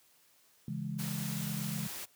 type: chord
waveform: sine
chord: C# minor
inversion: none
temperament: just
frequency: 138.59 / 166.31 / 207.9 Hz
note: C#3 / E3 / G#3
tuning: 0 / +16 / +2 cents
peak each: -39 dBFS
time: 0.68-1.87 s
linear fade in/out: 2 ms
type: noise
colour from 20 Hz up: white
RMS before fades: -42 dBFS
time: 0.98-2.06 s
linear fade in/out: 20 ms
effects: white hiss -66 dBFS RMS until 2.15 s + high-pass 60 Hz 12 dB/octave